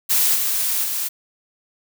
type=noise with level steps; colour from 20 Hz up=blue; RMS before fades=-17 / -21 / -24 dBFS; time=0.09-1.09 s; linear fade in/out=20 ms; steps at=0.34 / 0.83 s; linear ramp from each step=20 ms; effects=none